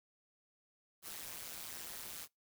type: noise with amplitude modulation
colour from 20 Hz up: white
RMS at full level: -43 dBFS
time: 1.02-2.28 s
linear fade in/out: 50 ms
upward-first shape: sine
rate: 160 Hz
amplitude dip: 90%
effects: noise-tail reverb RT60 0.2 s tail -26 dB re dry